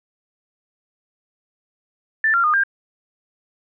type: tone with pitch steps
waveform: sine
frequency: 1768 / 1381 / 1224 / 1598 Hz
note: A6 / F6 / D#6 / G6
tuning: +8 / -20 / -29 / +33 cents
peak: -14 dBFS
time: 2.24-2.636 s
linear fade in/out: 2 ms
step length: 99 ms
effects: none